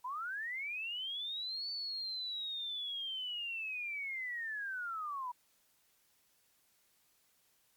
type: linear two-way sweep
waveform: sine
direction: up then down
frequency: 956 to 4522 to 956 Hz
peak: -37 dBFS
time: 0.04-5.32 s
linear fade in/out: 10 ms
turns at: 1.7 s
effects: white hiss -72 dBFS RMS until 7.76 s + MP3 96 kbps